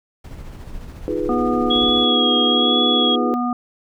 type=noise with tremolo; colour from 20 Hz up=brown; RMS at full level=-32 dBFS; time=0.24-2.05 s; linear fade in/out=5 ms; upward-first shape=sine; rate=14 Hz; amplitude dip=40%
type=chord; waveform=sine; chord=F half-diminished seventh; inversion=third; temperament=equal; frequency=311.1 / 349.2 / 415.3 / 493.9 Hz; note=Eb4 / F4 / Ab4 / Cb5; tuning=0 / 0 / 0 / 0 cents; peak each=-25 dBFS; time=1.08-3.34 s; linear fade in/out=0 ms
type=harmonic tone; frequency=243.9 Hz; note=B3; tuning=21 cents flat; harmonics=1 / 3 / 5; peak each=-20 / -25 / -25 dBFS; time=1.29-3.53 s; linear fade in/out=2 ms
type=tone with vibrato; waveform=sine; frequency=3322 Hz; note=G#7; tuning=in tune; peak=-16 dBFS; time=1.7-3.16 s; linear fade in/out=10 ms; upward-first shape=sine; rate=1.1 Hz; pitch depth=31 cents each way
effects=none